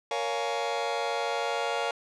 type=chord; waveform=sawtooth; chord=Bb minor seventh; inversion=none; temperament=just; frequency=466.2 / 559.4 / 699.2 / 839.1 Hz; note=Bb4 / Db5 / F5 / Ab5; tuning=0 / +16 / +2 / +18 cents; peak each=-29 dBFS; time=0.11-1.91 s; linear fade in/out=2 ms; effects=low-pass 5000 Hz 12 dB/octave